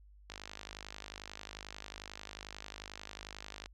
click train, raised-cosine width 0.2 ms, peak -26 dBFS, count 173, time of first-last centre 0.3-3.659 s, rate 51.2 Hz, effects added 50 Hz sine -56 dBFS peak until 3.73 s

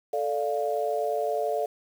sine chord, D minor, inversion second, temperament equal, 440 / 587.3 / 698.5 Hz, A4 / D5 / F5, 0 / 0 / 0 cents, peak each -29 dBFS, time 0.13-1.66 s, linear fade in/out 5 ms, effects 8-bit

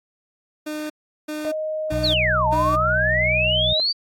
30% pulse tone bursts, 304.5 Hz, D#4, 37 cents flat, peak -24 dBFS, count 4, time 0.66-2.76 s, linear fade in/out 10 ms, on 240 ms, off 380 ms
sine tone, 622.3 Hz, D#5, in tune, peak -23 dBFS, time 1.45-3.8 s, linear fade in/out 0 ms
harmonic tone, 61.74 Hz, B1, in tune, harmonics 1 / 2 / 3, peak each -27 / -27 / -34 dBFS, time 1.91-3.74 s, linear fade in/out 10 ms
sine exponential two-way sweep, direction down then up, 4699 to 869 to 4699 Hz, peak -18 dBFS, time 2.03-3.93 s, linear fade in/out 20 ms, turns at 2.48 s
effects AAC 64 kbps

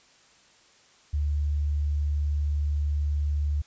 sine tone, 73.42 Hz, D2, in tune, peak -23 dBFS, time 1.13-3.62 s, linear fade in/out 10 ms, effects white hiss -58 dBFS RMS until 3.66 s + resampled to 16000 Hz

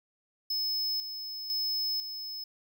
square tone with tremolo, 5200 Hz, E8, 24 cents flat, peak -29 dBFS, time 0.5-2.44 s, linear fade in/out 5 ms, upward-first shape square, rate 1 Hz, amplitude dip 60%, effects none

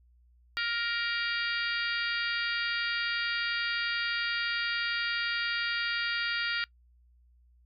harmonic tone, 468.6 Hz, A#4, 9 cents sharp, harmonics 3 / 4 / 5 / 6 / 7 / 8 / 9 / 10, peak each -33 / -35 / -38 / -38 / -41 / -41 / -44 / -39 dBFS, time 0.57-6.64 s, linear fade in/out 0 ms, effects noise-tail reverb RT60 0.1 s tail -23 dB re dry + added 60 Hz sine -59 dBFS peak until 7.65 s

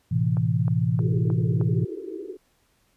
sine chord, A minor, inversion none, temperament equal with one note detuned, 110 / 127.97 / 164.81 Hz, A2 / C3 / E3, 0 / -38 / 0 cents, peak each -24 dBFS, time 0.11-1.85 s, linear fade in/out 10 ms
click train, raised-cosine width 1 ms, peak -23 dBFS, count 5, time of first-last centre 0.37-1.612 s, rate 3.22 Hz
pink band-pass noise, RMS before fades -35 dBFS, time 0.99-2.37 s, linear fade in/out 10 ms, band 320 to 440 Hz, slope 96 dB/octave
effects pink hiss -66 dBFS RMS until 2.96 s + resampled to 32000 Hz

